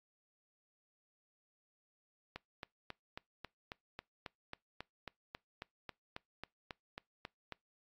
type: click train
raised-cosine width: 0.3 ms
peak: -27 dBFS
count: 20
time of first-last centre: 2.36-7.523 s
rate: 3.68 Hz
effects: noise-tail reverb RT60 0.2 s tail -25 dB re dry + AAC 32 kbps